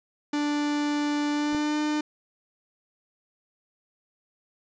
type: tone with pitch glide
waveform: 45% pulse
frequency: 293.7 to 301.1 Hz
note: D4 to D4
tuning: 0 to +43 cents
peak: -24 dBFS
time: 0.33-2.01 s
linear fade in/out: 5 ms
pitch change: +43 cents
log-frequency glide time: 1.32-1.77 s
type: clicks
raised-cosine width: 2 ms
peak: -32 / -23 dBFS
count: 2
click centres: 1.53 / 1.548 s
effects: resampled to 16000 Hz + 10-bit